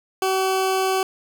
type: tone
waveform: 20% pulse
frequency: 379.9 Hz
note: F#4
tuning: 46 cents sharp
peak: -14 dBFS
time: 0.22-1.03 s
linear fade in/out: 2 ms
effects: none